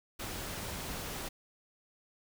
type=noise; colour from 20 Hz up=pink; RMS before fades=-40 dBFS; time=0.19-1.29 s; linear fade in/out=10 ms; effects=none

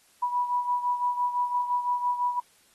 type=beating tone pair; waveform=sine; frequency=978 / 983.9 Hz; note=B5 / B5; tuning=-17 / -7 cents; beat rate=5.9 Hz; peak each=-25 / -31 dBFS; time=0.22-2.4 s; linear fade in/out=10 ms; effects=white hiss -61 dBFS RMS until 2.74 s + AAC 32 kbps

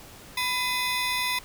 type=ring-modulated tone; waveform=20% pulse; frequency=1510 Hz; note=F#6; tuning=35 cents sharp; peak=-17 dBFS; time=0.37-1.39 s; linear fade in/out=5 ms; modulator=519 Hz; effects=pink hiss -47 dBFS RMS until 1.44 s

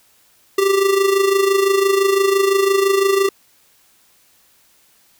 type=tone with amplitude modulation; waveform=square; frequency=392 Hz; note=G4; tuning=in tune; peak=-11 dBFS; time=0.58-3.29 s; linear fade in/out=5 ms; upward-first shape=sine; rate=25.9 Hz; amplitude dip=60%; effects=white hiss -55 dBFS RMS until 5.19 s

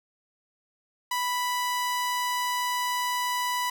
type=tone; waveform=sawtooth; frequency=987.8 Hz; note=B5; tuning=in tune; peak=-22 dBFS; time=1.11-3.7 s; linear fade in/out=5 ms; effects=10-bit

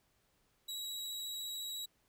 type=tone with vibrato; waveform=sawtooth; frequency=3872 Hz; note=B7; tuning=35 cents flat; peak=-37 dBFS; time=0.68-1.86 s; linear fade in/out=10 ms; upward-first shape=sine; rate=14 Hz; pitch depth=18 cents each way; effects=pink hiss -75 dBFS RMS until 2.08 s

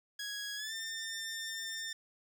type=tone with pitch glide; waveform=15% pulse; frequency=1661.2 to 1801.1 Hz; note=G#6 to A6; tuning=0 to +40 cents; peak=-32 dBFS; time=0.19-1.93 s; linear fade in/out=5 ms; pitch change=+140 cents; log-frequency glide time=0.56-0.74 s; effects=none

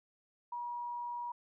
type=tone; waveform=sine; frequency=960 Hz; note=B5; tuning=49 cents flat; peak=-37 dBFS; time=0.52-1.32 s; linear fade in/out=5 ms; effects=none

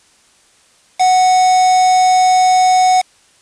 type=tone with quantisation; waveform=triangle; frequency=740 Hz; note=F#5; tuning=in tune; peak=-6 dBFS; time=0.99-3.02 s; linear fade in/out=20 ms; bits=3; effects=white hiss -51 dBFS RMS until 3.41 s + resampled to 22050 Hz

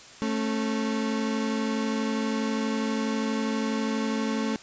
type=tone pair together; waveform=35% pulse; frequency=220 / 272.3 Hz; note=A3 / C#4; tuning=0 / -31 cents; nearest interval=major third; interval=369 cents; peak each=-25 / -29 dBFS; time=0.22-4.56 s; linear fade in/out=0 ms; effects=white hiss -47 dBFS RMS until 4.62 s + resampled to 16000 Hz

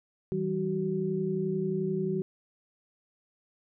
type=tone cluster; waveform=sine; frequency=162.1 / 193.5 / 376.5 Hz; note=E3 / G3 / F#4; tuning=-29 / -22 / +30 cents; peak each=-33 / -32 / -30 dBFS; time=0.32-2.22 s; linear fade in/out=0 ms; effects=none

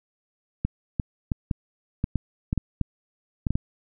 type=clicks; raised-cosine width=5 ms; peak=-11 dBFS; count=12; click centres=0.65 / 0.998 / 1.318 / 1.512 / 2.041 / 2.157 / 2.529 / 2.577 / 2.813 / 3.468 / 3.506 / 3.555 s; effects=none

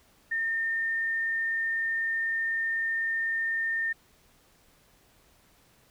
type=tone; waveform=sine; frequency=1816 Hz; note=A#6; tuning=46 cents flat; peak=-26 dBFS; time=0.31-3.93 s; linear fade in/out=10 ms; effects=pink hiss -62 dBFS RMS until 5.9 s

